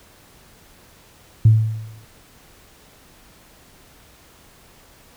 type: tone with exponential decay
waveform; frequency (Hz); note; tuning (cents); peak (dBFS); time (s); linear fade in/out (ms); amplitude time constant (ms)
sine; 110; A2; 0; -5; 1.45-2.05; 5; 130
effects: tanh soft clip ceiling -2 dBFS + pink hiss -50 dBFS RMS until 5.16 s